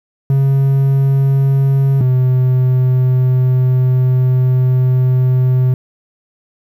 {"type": "tone pair in turn", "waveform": "triangle", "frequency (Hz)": [136.4, 128], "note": ["C#3", "C3"], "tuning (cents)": [-28, -38], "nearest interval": "minor second", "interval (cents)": 110, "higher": "first", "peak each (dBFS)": -7, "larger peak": "neither", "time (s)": [[0.3, 2.01], [2.01, 5.74]], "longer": "second", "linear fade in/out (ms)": 2, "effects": ["8-bit"]}